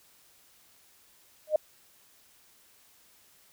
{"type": "tone with exponential growth", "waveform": "sine", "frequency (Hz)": 614, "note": "D#5", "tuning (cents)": -23, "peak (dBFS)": -16, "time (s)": [1.47, 1.56], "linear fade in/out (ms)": 5, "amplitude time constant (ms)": 19, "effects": ["white hiss -61 dBFS RMS until 3.52 s"]}